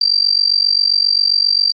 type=tone with amplitude modulation; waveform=sine; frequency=4699 Hz; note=D8; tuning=in tune; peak=-7 dBFS; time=0.01-1.72 s; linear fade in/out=5 ms; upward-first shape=sine; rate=47.5 Hz; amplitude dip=95%; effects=AAC 64 kbps